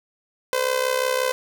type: tone with amplitude modulation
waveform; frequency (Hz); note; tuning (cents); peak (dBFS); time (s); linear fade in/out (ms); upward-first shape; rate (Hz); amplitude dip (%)
sawtooth; 511; C5; -41; -13; 0.53-1.32; 0; sine; 65.7; 75
effects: 9-bit